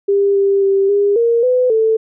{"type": "tone with pitch steps", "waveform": "sine", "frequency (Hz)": [399.4, 395.6, 391.6, 404.9, 466.4, 503, 443], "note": ["G4", "G4", "G4", "G#4", "A#4", "B4", "A4"], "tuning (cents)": [32, 16, -2, -44, 1, 32, 12], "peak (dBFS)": -10, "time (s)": [0.08, 1.97], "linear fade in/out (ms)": 10, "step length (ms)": 270, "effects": []}